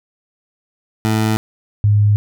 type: tone pair in turn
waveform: 20% pulse / sine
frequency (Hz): 109.5 / 103.84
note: A2 / G#2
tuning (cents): -8 / 0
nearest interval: minor second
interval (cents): 92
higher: first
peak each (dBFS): -9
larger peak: neither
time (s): 1.05-1.37 / 1.84-2.16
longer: neither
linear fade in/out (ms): 0
effects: none